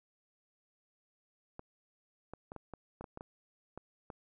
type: clicks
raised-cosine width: 1 ms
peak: -30 dBFS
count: 11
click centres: 1.594 / 2.336 / 2.519 / 2.563 / 2.737 / 3.01 / 3.042 / 3.174 / 3.209 / 3.776 / 4.102 s
effects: none